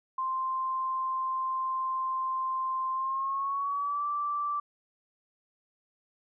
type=tone with pitch glide; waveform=sine; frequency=1046.5 to 1167.9 Hz; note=C6 to D6; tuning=0 to -10 cents; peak=-28 dBFS; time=0.18-4.6 s; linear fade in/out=5 ms; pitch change=+190 cents; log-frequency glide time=2.92-4.06 s; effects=none